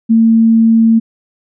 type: tone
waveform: sine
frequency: 226 Hz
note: A3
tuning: 47 cents sharp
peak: -5 dBFS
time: 0.09-1 s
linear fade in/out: 20 ms
effects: none